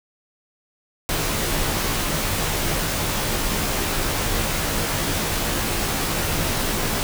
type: noise with comb filter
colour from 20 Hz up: pink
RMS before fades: -23 dBFS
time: 1.09-7.03 s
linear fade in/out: 0 ms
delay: 16 ms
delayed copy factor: -0.65
effects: none